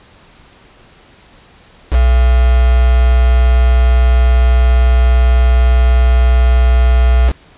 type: tone with quantisation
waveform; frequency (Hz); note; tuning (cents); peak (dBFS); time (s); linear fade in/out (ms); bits
sine; 61.74; B1; 0; -6; 1.9-7.33; 50; 3
effects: pink hiss -44 dBFS RMS until 7.57 s + resampled to 8000 Hz